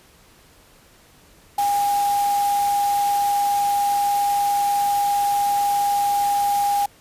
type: tone in noise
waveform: sine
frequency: 811 Hz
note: G#5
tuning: 41 cents flat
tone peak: -17 dBFS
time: 1.58-6.86 s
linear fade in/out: 5 ms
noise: white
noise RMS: -32 dBFS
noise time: 1.58-6.86 s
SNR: +12 dB
effects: pink hiss -52 dBFS RMS until 7 s + resampled to 32000 Hz